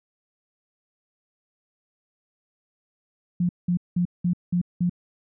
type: tone bursts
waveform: sine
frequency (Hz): 176.3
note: F3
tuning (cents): +17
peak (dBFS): -19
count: 6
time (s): 3.4-4.896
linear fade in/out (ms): 5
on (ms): 91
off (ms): 190
effects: none